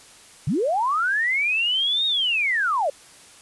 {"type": "linear two-way sweep", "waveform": "sine", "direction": "up then down", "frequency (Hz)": [112.3, 3767, 525], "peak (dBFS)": -19, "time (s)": [0.47, 2.9], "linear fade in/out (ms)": 5, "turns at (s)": 2.06, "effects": ["white hiss -48 dBFS RMS until 3.41 s", "resampled to 24000 Hz"]}